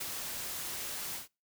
white noise with ADSR envelope, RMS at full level -37 dBFS, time 0-1.28 s, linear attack 12 ms, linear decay 18 ms, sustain -2 dB, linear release 130 ms, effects noise-tail reverb RT60 0.3 s tail -26 dB re dry

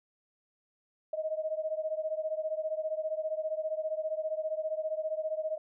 sine beating tone pair, 622.3 / 637.3 Hz, D#5 / D#5, 0 / +41 cents, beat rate 15 Hz, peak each -33 / -35 dBFS, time 1.13-5.58 s, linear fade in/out 5 ms, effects none

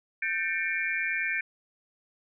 sine tone cluster, 1560 / 1789 / 2200 / 2369 Hz, G6 / A6 / C#7 / D7, -9 / +28 / -14 / +14 cents, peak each -33 / -32 / -34 / -31 dBFS, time 0.22-1.41 s, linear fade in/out 5 ms, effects none

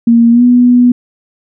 sine tone with pitch glide, 233.1 to 245.3 Hz, A#3 to B3, 0 to -12 cents, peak -3 dBFS, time 0.07-0.92 s, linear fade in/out 5 ms, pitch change +88 cents, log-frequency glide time 0.31-0.43 s, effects none

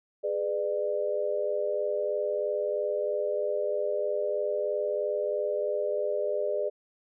sine chord, G# diminished, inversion none, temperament just, 415.3 / 498.4 / 598 Hz, G#4 / B4 / D5, 0 / +16 / +31 cents, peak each -31 / -33 / -29 dBFS, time 0.23-6.7 s, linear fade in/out 20 ms, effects none

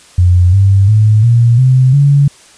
sine tone with pitch steps, 89.3 / 97.95 / 107.43 / 117.83 / 129.24 / 141.75 Hz, F2 / G2 / A2 / A#2 / C3 / C#3, +39 / -1 / -41 / +19 / -21 / +39 cents, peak -4 dBFS, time 0.18-2.28 s, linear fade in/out 5 ms, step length 350 ms, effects white hiss -41 dBFS RMS until 2.57 s + resampled to 22050 Hz

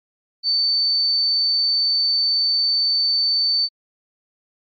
sine tone, 4539 Hz, C#8, 40 cents sharp, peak -16 dBFS, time 0.43-3.69 s, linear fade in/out 50 ms, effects AAC 64 kbps

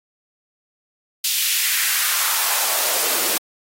white noise with high-pass filter sweep, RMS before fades -20 dBFS, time 1.24-3.38 s, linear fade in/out 5 ms, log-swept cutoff 3300 to 320 Hz, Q 1.6, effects AAC 48 kbps

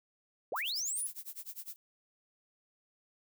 sine linear sweep, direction up, 364.8 to 10620 Hz, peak -33 dBFS, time 0.52-1.07 s, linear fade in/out 2 ms
violet noise with tremolo, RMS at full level -42 dBFS, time 0.56-1.76 s, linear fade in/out 0 ms, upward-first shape sine, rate 9.9 Hz, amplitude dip 95%
effects none

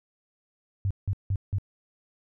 sine tone bursts, 98 Hz, G2, in tune, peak -23 dBFS, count 4, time 0.85-1.584 s, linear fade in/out 0 ms, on 56 ms, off 170 ms, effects none

